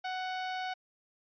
sawtooth tone, 743 Hz, F#5, 7 cents sharp, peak -30 dBFS, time 0.04-0.74 s, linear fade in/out 10 ms, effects resampled to 11025 Hz

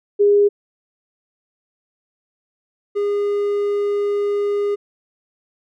sine / triangle tone pair in turn, 408.4 / 408.4 Hz, G#4 / G#4, -29 / -29 cents, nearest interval unison, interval 0 cents, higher neither, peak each -10 / -15 dBFS, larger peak first, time 0.19-0.49 / 2.95-4.76 s, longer second, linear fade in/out 20 ms, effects none

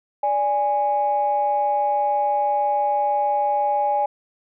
sine tone pair together, 584 / 825.9 Hz, D5 / G#5, -10 / -10 cents, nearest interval tritone, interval 600 cents, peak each -23 / -18 dBFS, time 0.23-4.06 s, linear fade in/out 5 ms, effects tanh soft clip ceiling -11 dBFS

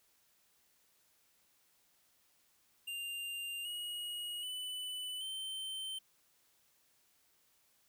square tone with pitch steps, 2794 / 2893 / 2995 / 3100 Hz, F7 / F#7 / F#7 / G7, 0 / -40 / +20 / -20 cents, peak -40 dBFS, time 2.87-5.99 s, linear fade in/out 10 ms, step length 780 ms, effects white hiss -72 dBFS RMS until 7.88 s

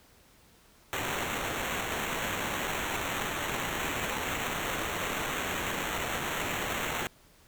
white noise with sample-and-hold, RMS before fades -33 dBFS, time 0.93-7.07 s, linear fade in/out 0 ms, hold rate 4900 Hz, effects pink hiss -60 dBFS RMS until 7.47 s

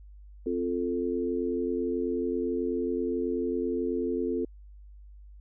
sine chord, F major, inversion second, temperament equal, 261.6 / 349.2 / 440 Hz, C4 / F4 / A4, 0 / 0 / 0 cents, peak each -31 dBFS, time 0.46-4.45 s, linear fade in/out 5 ms, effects added 50 Hz sine -46 dBFS peak until 5.4 s

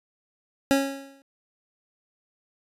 25% pulse tone with exponential decay, 274.4 Hz, C#4, 17 cents flat, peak -12 dBFS, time 0.71-1.22 s, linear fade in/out 0 ms, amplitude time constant 110 ms, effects resampled to 32000 Hz

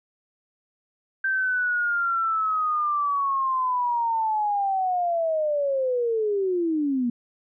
sine linear sweep, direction down, 1568 to 233.1 Hz, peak -21 dBFS, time 1.24-7.1 s, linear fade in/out 5 ms, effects none

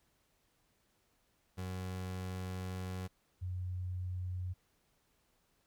30% pulse / sine tone pair in turn, 92.5 / 90.91 Hz, F#2 / F#2, 0 / -30 cents, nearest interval unison, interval 30 cents, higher first, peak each -36 / -36 dBFS, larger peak neither, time 1.57-3.08 / 3.41-4.54 s, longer first, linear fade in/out 20 ms, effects pink hiss -75 dBFS RMS until 5.66 s

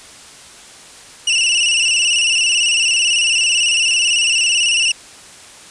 sawtooth tone with vibrato, 2794 Hz, F7, in tune, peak -9 dBFS, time 1.27-4.92 s, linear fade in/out 5 ms, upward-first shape square, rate 18 Hz, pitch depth 62 cents each way, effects white hiss -39 dBFS RMS until 5.7 s + resampled to 22050 Hz

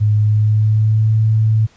sine tone with pitch glide, 105.7 to 109.74 Hz, G#2 to A2, +31 to -4 cents, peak -10 dBFS, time 0-1.67 s, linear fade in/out 20 ms, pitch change +65 cents, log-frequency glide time 0.14-1.14 s, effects pink hiss -51 dBFS RMS until 1.76 s + resampled to 16000 Hz

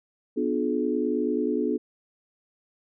sine chord, B diminished seventh, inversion none, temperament just, 246.9 / 296.3 / 355.6 / 426.7 Hz, B3 / D4 / F4 / Ab4, 0 / +15 / +31 / +47 cents, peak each -28 / -28 / -30 / -28 dBFS, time 0.36-1.78 s, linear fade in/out 20 ms, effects none

